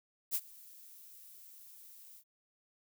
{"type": "noise with ADSR envelope", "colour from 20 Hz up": "violet", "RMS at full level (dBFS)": -31, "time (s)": [0.31, 2.24], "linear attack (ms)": 39, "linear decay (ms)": 50, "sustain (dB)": -24, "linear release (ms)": 70, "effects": []}